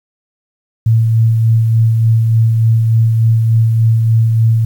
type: tone with tremolo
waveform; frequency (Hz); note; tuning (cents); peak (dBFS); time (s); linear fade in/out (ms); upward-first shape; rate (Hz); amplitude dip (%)
sine; 113; A2; +47; -6; 0.86-4.65; 5; sine; 3.4; 30
effects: 7-bit